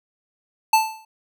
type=tone with exponential decay; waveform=square; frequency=880 Hz; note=A5; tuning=in tune; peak=-11 dBFS; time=0.73-1.05 s; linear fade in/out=5 ms; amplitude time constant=69 ms; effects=none